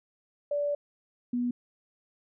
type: tone pair in turn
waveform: sine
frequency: 580 / 243.9 Hz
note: D5 / B3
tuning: -22 / -21 cents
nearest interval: octave + minor third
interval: 1499 cents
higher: first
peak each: -26 dBFS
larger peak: neither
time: 0.51-0.75 / 1.33-1.51 s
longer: first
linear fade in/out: 5 ms
effects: none